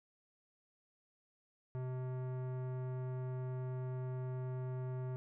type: tone with tanh clipping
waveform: sine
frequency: 127.9 Hz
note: C3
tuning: 39 cents flat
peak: -40 dBFS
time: 1.75-5.16 s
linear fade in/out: 0 ms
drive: 17 dB
effects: none